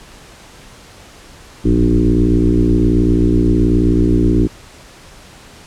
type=tone with frequency modulation; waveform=sine; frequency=180 Hz; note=F#3; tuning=47 cents flat; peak=-9 dBFS; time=1.64-4.48 s; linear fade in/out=20 ms; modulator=58.7 Hz; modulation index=3.1; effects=pink hiss -40 dBFS RMS until 5.66 s + low-pass 9000 Hz 12 dB/octave